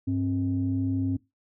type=tone pair together; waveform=sine; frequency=100.05 / 267.1 Hz; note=G2 / C4; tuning=+36 / +36 cents; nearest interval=octave + perfect fourth; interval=1700 cents; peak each=-27 / -25 dBFS; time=0.07-1.17 s; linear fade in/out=10 ms; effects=noise-tail reverb RT60 0.2 s tail -19 dB re dry + tanh soft clip ceiling -17 dBFS